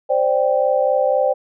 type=chord; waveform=sine; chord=C suspended second; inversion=none; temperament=equal; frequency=523.3 / 587.3 / 784 Hz; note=C5 / D5 / G5; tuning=0 / 0 / 0 cents; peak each=-17 / -18 / -21 dBFS; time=0.09-1.34 s; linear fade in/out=20 ms; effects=none